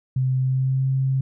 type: tone with pitch glide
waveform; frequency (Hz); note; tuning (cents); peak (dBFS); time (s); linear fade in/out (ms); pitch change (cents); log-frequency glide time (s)
sine; 130 to 133.19; C3 to C3; -11 to +31; -18; 0.16-1.21; 5; +42; 0.39-0.87
effects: none